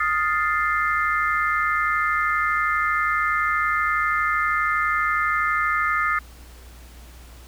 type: chord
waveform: sine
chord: F dominant seventh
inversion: third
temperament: equal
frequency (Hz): 1244.5 / 1396.9 / 1760 / 2093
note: Eb6 / F6 / A6 / C7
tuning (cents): 0 / 0 / 0 / 0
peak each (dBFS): -22 / -27 / -26 / -26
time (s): 0-6.19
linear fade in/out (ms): 5
effects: added 60 Hz sine -42 dBFS peak until 7.47 s + pink hiss -49 dBFS RMS until 7.47 s